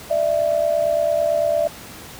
sine tone pair together, 595 / 663.9 Hz, D5 / E5, +22 / +12 cents, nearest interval major second, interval 190 cents, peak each -19 dBFS, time 0.1-1.68 s, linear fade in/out 10 ms, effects pink hiss -38 dBFS RMS until 2.19 s + high-pass 60 Hz 12 dB/octave

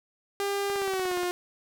sawtooth tone with pitch glide, 400 to 356.4 Hz, G4 to F4, +35 to +35 cents, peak -23 dBFS, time 0.4-1.31 s, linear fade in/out 0 ms, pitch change -200 cents, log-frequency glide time 0.76-1.17 s
click train, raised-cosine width 0.5 ms, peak -23 dBFS, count 10, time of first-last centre 0.7-1.233 s, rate 16.9 Hz
effects none

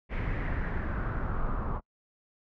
brown noise with low-pass filter sweep, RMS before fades -31 dBFS, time 0.09-1.81 s, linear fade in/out 50 ms, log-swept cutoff 2200 to 1100 Hz, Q 3.8, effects noise-tail reverb RT60 0.1 s tail -26 dB re dry

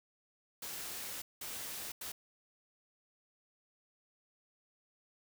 white noise bursts at uneven times, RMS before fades -43 dBFS, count 3, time 0.62-1.22 / 1.41-1.92 / 2.01-2.12 s, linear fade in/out 5 ms, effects none

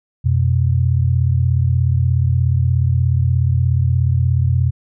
sine tone pair together, 88.81 / 125.6 Hz, F2 / B2, +30 / +30 cents, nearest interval tritone, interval 600 cents, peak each -15 dBFS, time 0.24-4.71 s, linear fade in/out 20 ms, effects none

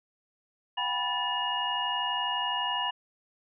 sine tone cluster, 727 / 799 / 980 / 1749 / 2864 Hz, F#5 / G5 / B5 / A6 / F7, -31 / +33 / -14 / -11 / +43 cents, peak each -39 / -37 / -31 / -37 / -31 dBFS, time 0.77-2.91 s, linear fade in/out 10 ms, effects none

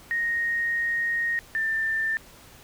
sine tone pair in turn, 1864.7 / 1785.5 Hz, A#6 / A6, 0 / +25 cents, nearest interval minor second, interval 75 cents, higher first, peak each -23 / -23 dBFS, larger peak neither, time 0.11-1.39 / 1.55-2.17 s, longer first, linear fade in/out 0 ms, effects pink hiss -50 dBFS RMS until 2.63 s

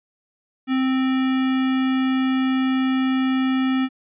square tone with notch filter, 261.6 Hz, C4, in tune, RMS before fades -20 dBFS, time 0.67-3.89 s, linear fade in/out 50 ms, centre 650 Hz, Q 1.1, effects resampled to 8000 Hz

